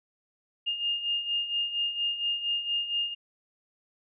sine beating tone pair, 2824 / 2828.3 Hz, F7 / F7, +19 / +21 cents, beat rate 4.3 Hz, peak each -34 / -28 dBFS, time 0.66-3.15 s, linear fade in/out 20 ms, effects none

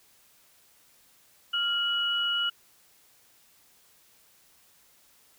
sine tone pair together, 1396.9 / 2926 Hz, F6 / F#7, 0 / -20 cents, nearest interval octave + minor second, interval 1280 cents, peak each -30 / -26 dBFS, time 1.53-2.5 s, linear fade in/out 10 ms, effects white hiss -61 dBFS RMS until 5.38 s

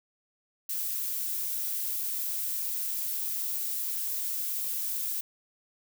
violet noise, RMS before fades -32 dBFS, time 0.69-5.21 s, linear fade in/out 5 ms, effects none

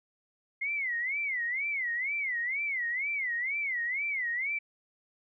sine tone with vibrato, 2091 Hz, C7, 2 cents flat, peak -29 dBFS, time 0.61-4.59 s, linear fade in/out 10 ms, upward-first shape sine, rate 2.1 Hz, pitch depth 200 cents each way, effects none

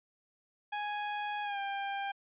sawtooth tone with pitch glide, 830.6 to 794.9 Hz, G#5 to G5, 0 to +24 cents, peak -30 dBFS, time 0.72-2.12 s, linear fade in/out 10 ms, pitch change -76 cents, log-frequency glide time 1.43-1.59 s, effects resampled to 8000 Hz

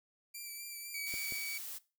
5% pulse tone with vibrato, 2342 Hz, D7, 5 cents flat, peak -34 dBFS, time 0.34-1.38 s, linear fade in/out 10 ms, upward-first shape sine, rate 3.9 Hz, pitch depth 25 cents each way
sawtooth tone, 2274 Hz, C#7, 44 cents sharp, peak -36 dBFS, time 0.94-1.58 s, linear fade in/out 5 ms
blue noise, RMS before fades -44 dBFS, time 1.06-1.79 s, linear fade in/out 20 ms
clicks, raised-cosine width 2 ms, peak -35 dBFS, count 2, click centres 1.14 / 1.323 s
effects noise-tail reverb RT60 0.3 s tail -19 dB re dry

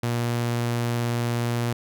sawtooth tone, 118.9 Hz, A#2, 35 cents sharp, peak -19 dBFS, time 0.03-1.73 s, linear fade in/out 5 ms, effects none

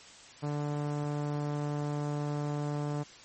sawtooth tone with low-pass filter, 146.83 Hz, D3, in tune, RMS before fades -33 dBFS, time 0.42-3.04 s, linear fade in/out 20 ms, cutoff 1000 Hz, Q 0.96, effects white hiss -52 dBFS RMS until 3.24 s + MP3 32 kbps

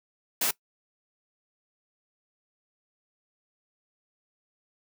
white noise, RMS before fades -26 dBFS, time 0.41-0.51 s, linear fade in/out 5 ms, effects noise-tail reverb RT60 0.1 s tail -20 dB re dry + high-pass 150 Hz 12 dB/octave

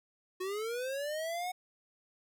square linear sweep, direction up, 362.9 to 740 Hz, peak -35 dBFS, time 0.4-1.52 s, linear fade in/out 10 ms, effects none

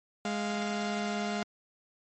sawtooth tone pair together, 207.7 / 698.2 Hz, G#3 / F5, 0 / -1 cents, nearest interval octave + major sixth, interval 2099 cents, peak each -28 / -31 dBFS, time 0.25-1.43 s, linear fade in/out 2 ms, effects MP3 32 kbps

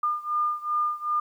sine beating tone pair, 1207 / 1209.6 Hz, D6 / D#6, +47 / -49 cents, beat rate 2.6 Hz, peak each -26 / -28 dBFS, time 0.03-1.2 s, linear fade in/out 5 ms, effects 10-bit

